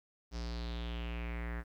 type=tone with low-pass filter sweep; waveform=square; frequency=58.4 Hz; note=A#1; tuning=4 cents sharp; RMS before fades=-39 dBFS; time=0.31-1.64 s; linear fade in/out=50 ms; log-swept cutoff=5500 to 1700 Hz; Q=4.3; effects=11-bit